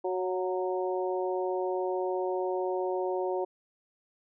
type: harmonic tone with a mistuned harmonic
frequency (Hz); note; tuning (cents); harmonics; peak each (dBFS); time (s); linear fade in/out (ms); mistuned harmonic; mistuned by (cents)
184.7; F#3; -3; 2 / 3 / 4 / 5; -30 / -34 / -36 / -38; 0.04-3.45; 10; 4; -18
effects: none